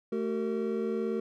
triangle tone cluster, 220 / 380.2 / 458.4 Hz, A3 / F#4 / A#4, 0 / +47 / -29 cents, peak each -31 dBFS, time 0.12-1.2 s, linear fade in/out 5 ms, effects none

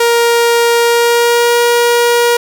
sawtooth tone with pitch glide, 469.8 to 476.1 Hz, A#4 to A#4, +13 to +37 cents, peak -4 dBFS, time 0-2.37 s, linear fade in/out 5 ms, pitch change +24 cents, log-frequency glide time 0.79-1.6 s, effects none

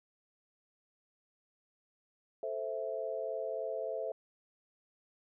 sine chord, A minor, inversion none, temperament equal, 440 / 523.3 / 659.3 Hz, A4 / C5 / E5, 0 / 0 / 0 cents, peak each -40 / -39 / -38 dBFS, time 2.43-4.12 s, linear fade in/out 2 ms, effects none

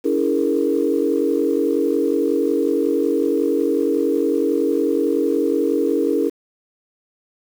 sine chord, A# half-diminished seventh, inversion first, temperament equal with one note detuned, 284 / 329.6 / 415.3 / 466.2 Hz, C#4 / E4 / G#4 / A#4, +42 / 0 / 0 / 0 cents, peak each -21 dBFS, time 0.04-6.3 s, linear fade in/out 20 ms, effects tanh soft clip ceiling -5 dBFS + 7-bit

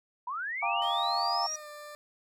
sine linear sweep, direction up, 932.3 to 5820 Hz, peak -32 dBFS, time 0.27-1.56 s, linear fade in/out 5 ms
sine chord, G minor seventh, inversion third, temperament equal with one note detuned, 698.5 / 788.5 / 932.3 / 1174.7 Hz, F5 / G5 / Bb5 / D6, 0 / +10 / 0 / 0 cents, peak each -33 dBFS, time 0.62-1.47 s, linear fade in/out 10 ms
20% pulse tone with pitch glide, 622.3 to 593.5 Hz, D#5 to D5, 0 to +18 cents, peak -38 dBFS, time 0.82-1.95 s, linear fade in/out 0 ms, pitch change -82 cents, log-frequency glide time 1.5-1.69 s
effects none

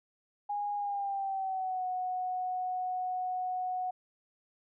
sine tone with pitch glide, 821 to 735.7 Hz, G#5 to F#5, -20 to -10 cents, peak -31 dBFS, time 0.49-3.91 s, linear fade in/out 10 ms, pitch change -190 cents, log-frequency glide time 0.76-1.85 s, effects none

